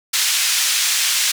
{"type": "band-pass noise", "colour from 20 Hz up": "white", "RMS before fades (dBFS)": -18, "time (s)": [0.13, 1.32], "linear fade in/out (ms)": 10, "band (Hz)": [2000, 7500], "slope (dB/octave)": 12, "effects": []}